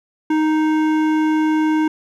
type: tone with hard clipping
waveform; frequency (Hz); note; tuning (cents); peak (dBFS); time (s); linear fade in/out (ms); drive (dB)
sine; 311.1; D#4; 0; -16; 0.3-1.88; 5; 13
effects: none